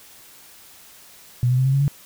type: tone with pitch steps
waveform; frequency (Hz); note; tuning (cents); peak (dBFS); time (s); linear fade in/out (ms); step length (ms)
sine; 123 / 126.6 / 130.31 / 134.13 / 138.06 / 142.11; B2 / B2 / C3 / C3 / C#3 / C#3; -7 / +43 / -7 / +43 / -7 / +43; -15; 1.43-1.88; 0; 75
effects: white hiss -47 dBFS RMS until 2.05 s